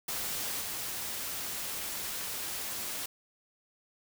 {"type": "noise with level steps", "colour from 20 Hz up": "white", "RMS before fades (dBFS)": [-35, -37], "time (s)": [0.08, 3.06], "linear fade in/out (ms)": 5, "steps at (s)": 0.6, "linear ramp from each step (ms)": 20, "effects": []}